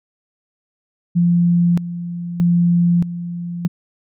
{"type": "tone with tremolo", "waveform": "sine", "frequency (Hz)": 173.1, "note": "F3", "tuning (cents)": -15, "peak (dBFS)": -11, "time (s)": [1.15, 3.68], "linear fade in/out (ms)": 20, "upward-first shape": "square", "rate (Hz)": 0.8, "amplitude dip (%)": 75, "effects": []}